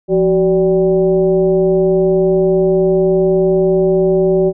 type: tone with frequency modulation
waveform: sine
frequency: 377.9 Hz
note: F#4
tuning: 37 cents sharp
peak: -9 dBFS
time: 0.08-4.53 s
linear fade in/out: 50 ms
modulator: 205 Hz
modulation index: 0.85
effects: none